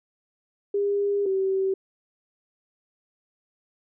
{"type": "tone pair in turn", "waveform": "sine", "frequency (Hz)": [403.9, 384], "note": ["G#4", "G4"], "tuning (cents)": [-48, -36], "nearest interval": "minor second", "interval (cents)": 88, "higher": "first", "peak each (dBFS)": -21, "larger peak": "neither", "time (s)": [[0.74, 1.26], [1.26, 1.74]], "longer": "first", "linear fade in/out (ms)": 5, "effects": []}